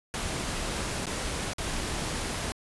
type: noise with dropouts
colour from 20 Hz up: pink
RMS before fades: -32 dBFS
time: 0.14-2.52 s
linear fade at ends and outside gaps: 0 ms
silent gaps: 1.057-1.068 / 1.534-1.583 s
effects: resampled to 24000 Hz